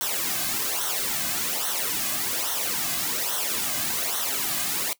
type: noise with flanger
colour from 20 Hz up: white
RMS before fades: -27 dBFS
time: 0.01-4.93 s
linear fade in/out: 0 ms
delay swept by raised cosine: 0.41 to 2.21 ms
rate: 1.2 Hz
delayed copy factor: -0.75
effects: noise-tail reverb RT60 0.1 s tail -19 dB re dry